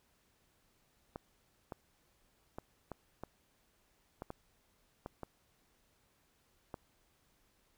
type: clicks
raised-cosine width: 1 ms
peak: -28 dBFS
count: 10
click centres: 1.159 / 1.722 / 2.585 / 2.917 / 3.236 / 4.221 / 4.304 / 5.061 / 5.233 / 6.742 s
effects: pink hiss -73 dBFS RMS until 7.77 s